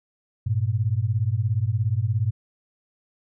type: beating tone pair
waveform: sine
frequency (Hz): 100.6 / 117.6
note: G2 / A#2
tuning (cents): +45 / +16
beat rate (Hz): 17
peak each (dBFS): -23 / -23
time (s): 0.46-2.31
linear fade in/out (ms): 10
effects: none